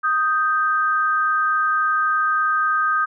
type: tone pair together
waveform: sine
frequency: 1244.5 / 1568 Hz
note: D#6 / G6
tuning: 0 / 0 cents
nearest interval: major third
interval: 400 cents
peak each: -18 / -21 dBFS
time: 0.03-3.06 s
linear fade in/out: 20 ms
effects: none